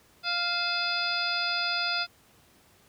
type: harmonic tone with a mistuned harmonic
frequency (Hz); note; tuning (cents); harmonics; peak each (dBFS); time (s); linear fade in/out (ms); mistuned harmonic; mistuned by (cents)
698.5; F5; 0; 1 / 2 / 3 / 4 / 5 / 6 / 7; -36 / -31 / -41 / -34 / -35 / -36 / -31; 0.23-2.07; 50; 4; -130
effects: pink hiss -60 dBFS RMS until 2.88 s + high-pass 60 Hz 12 dB/octave